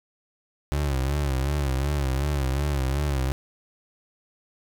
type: tone with vibrato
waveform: 30% pulse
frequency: 69.3 Hz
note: C#2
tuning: in tune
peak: -20 dBFS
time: 0.72-3.32 s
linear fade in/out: 0 ms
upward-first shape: sine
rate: 2.7 Hz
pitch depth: 110 cents each way
effects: none